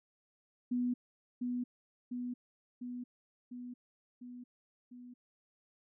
sine tone with echo, 246.1 Hz, B3, 6 cents flat, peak -30 dBFS, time 0.71-0.94 s, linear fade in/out 10 ms, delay 700 ms, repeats 6, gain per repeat -3 dB, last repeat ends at 5.14 s, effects none

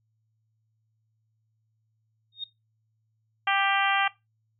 sine tone with exponential growth, 3700 Hz, A#7, 14 cents flat, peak -27 dBFS, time 2.32-2.44 s, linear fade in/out 5 ms, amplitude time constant 24 ms
harmonic tone, 394 Hz, G4, 9 cents sharp, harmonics 2 / 3 / 4 / 5 / 6 / 7 / 8, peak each -26 / -28 / -29 / -30 / -31 / -31 / -32 dBFS, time 3.47-4.08 s, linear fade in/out 5 ms
effects noise-tail reverb RT60 0.2 s tail -19 dB re dry + added 110 Hz sine -70 dBFS peak until 4.59 s

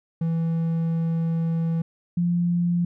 triangle / sine tone pair in turn, 164.81 / 173.73 Hz, E3 / F3, 0 / -9 cents, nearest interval minor second, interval 91 cents, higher second, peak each -19 dBFS, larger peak neither, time 0.21-1.82 / 2.17-2.85 s, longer first, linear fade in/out 5 ms, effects none

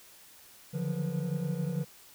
triangle tone cluster, 145 / 151.6 / 173.6 / 185 / 484.3 Hz, D3 / D#3 / F3 / F#3 / B4, -22 / -45 / -10 / 0 / -34 cents, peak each -32 / -39 / -31 / -39 / -40 dBFS, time 0.73-1.85 s, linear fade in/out 20 ms, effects white hiss -55 dBFS RMS until 2.14 s

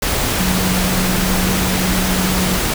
sine tone in noise, 185 Hz, F#3, in tune, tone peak -18 dBFS, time 0.39-2.58 s, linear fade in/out 5 ms, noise pink, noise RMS -18 dBFS, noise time 0.02-2.74 s, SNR -3 dB, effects none

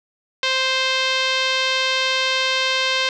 5% pulse tone with low-pass filter, 523.3 Hz, C5, in tune, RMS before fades -20 dBFS, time 0.43-3.09 s, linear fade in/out 2 ms, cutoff 3700 Hz, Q 1.4, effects none

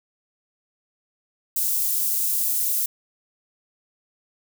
white high-pass noise, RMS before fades -23 dBFS, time 1.56-2.86 s, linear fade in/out 5 ms, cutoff 9700 Hz, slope 12 dB/octave, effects none

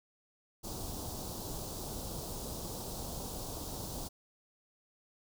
pink band-stop noise, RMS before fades -41 dBFS, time 0.63-4.09 s, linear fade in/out 20 ms, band 1000 to 4000 Hz, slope 24 dB/octave, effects none

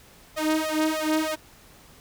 sawtooth tone with flanger, 312.1 Hz, D#4, 5 cents sharp, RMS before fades -25 dBFS, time 0.36-1.36 s, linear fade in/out 20 ms, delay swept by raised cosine 1.6 to 3.2 ms, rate 3.2 Hz, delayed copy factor +0.9, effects pink hiss -52 dBFS RMS until 2 s

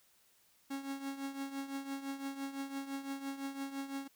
45% pulse tone with tremolo, 274.2 Hz, C#4, 19 cents flat, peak -36 dBFS, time 0.7-4.08 s, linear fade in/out 10 ms, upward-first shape triangle, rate 5.9 Hz, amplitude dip 75%, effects white hiss -69 dBFS RMS until 4.15 s

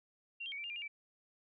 sine tone with pitch steps, 2759 / 3181 / 2237 / 2339 / 2810 / 2397 / 2819 / 2319 Hz, F7 / G7 / C#7 / D7 / F7 / D7 / F7 / D7, -22 / +25 / +15 / -8 / +10 / +35 / +16 / -22 cents, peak -40 dBFS, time 0.4-0.88 s, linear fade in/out 10 ms, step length 60 ms, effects none

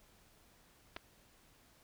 clicks, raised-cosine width 0.3 ms, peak -28 dBFS, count 2, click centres 0.964 / 0.967 s, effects pink hiss -66 dBFS RMS until 1.83 s

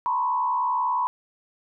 sine tone with frequency modulation, 988 Hz, B5, in tune, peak -21 dBFS, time 0.06-1.07 s, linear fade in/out 0 ms, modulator 70.9 Hz, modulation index 0.96, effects none

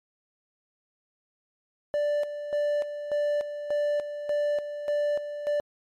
triangle tone with tremolo, 587.3 Hz, D5, in tune, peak -21 dBFS, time 1.94-5.6 s, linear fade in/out 0 ms, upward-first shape square, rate 1.7 Hz, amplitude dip 65%, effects MP3 64 kbps

